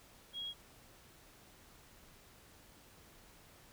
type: tone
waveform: triangle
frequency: 3296 Hz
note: G#7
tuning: 14 cents flat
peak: -36 dBFS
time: 0.33-0.54 s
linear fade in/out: 50 ms
effects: tanh soft clip ceiling -38 dBFS + pink hiss -61 dBFS RMS until 3.72 s